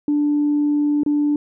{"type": "tone with dropouts", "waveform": "sine", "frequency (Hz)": 293.7, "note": "D4", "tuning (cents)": 0, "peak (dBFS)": -14, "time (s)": [0.08, 1.36], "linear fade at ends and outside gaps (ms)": 2, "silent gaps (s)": [1.034, 1.062], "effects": ["tanh soft clip ceiling -11 dBFS"]}